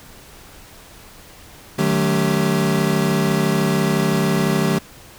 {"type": "tone cluster", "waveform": "square", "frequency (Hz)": [152.1, 185.9, 217.9, 282.2, 387.9], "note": ["D#3", "F#3", "A3", "C#4", "G4"], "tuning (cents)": [-39, 8, -17, 31, -18], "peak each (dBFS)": [-22, -22, -23, -28, -24], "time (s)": [1.78, 4.79], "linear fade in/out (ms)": 10, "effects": ["pink hiss -43 dBFS RMS until 5.18 s"]}